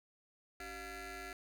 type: ring-modulated tone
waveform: 15% pulse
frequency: 329.6 Hz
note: E4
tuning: in tune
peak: -35 dBFS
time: 0.6-1.33 s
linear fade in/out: 2 ms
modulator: 1040 Hz
effects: none